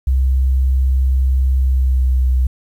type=tone with pitch glide; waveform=sine; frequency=65.41 to 63.66 Hz; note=C2 to C2; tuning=0 to -47 cents; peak=-11 dBFS; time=0.07-2.47 s; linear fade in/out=5 ms; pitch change=-47 cents; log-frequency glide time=1.56-2.3 s; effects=8-bit